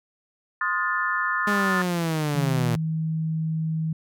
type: chord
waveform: sine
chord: F dominant seventh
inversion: second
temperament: equal with one note detuned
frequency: 1046.5 / 1244.5 / 1428.7 / 1760 Hz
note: C6 / Eb6 / F6 / A6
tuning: 0 / 0 / +39 / 0 cents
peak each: -29 / -28 / -28 / -26 dBFS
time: 0.61-1.82 s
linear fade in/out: 2 ms
type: linear sweep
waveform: sawtooth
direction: down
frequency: 207.7 to 114.1 Hz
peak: -19 dBFS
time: 1.47-2.76 s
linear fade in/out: 5 ms
type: tone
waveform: sine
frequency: 159.6 Hz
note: D#3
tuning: 44 cents sharp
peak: -23 dBFS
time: 2.35-3.93 s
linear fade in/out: 5 ms
effects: none